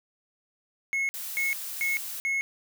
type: tone bursts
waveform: triangle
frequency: 2179 Hz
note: C#7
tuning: 30 cents flat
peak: -23 dBFS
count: 4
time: 0.93-2.41 s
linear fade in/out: 0 ms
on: 160 ms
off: 280 ms
type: noise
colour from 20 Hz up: blue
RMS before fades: -36 dBFS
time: 1.14-2.2 s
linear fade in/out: 0 ms
effects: none